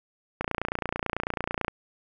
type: click train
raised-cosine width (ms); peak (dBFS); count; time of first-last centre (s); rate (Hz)
0.5; -12; 38; 0.41-1.681; 29.1
effects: none